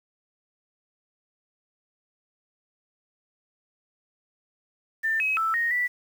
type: tone with pitch steps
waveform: sine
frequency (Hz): 1789 / 2552 / 1321 / 1864 / 1965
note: A6 / D#7 / E6 / A#6 / B6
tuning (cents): +28 / +43 / +3 / -1 / -9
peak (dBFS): -22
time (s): 5.03-5.88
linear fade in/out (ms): 20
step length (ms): 170
effects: 8-bit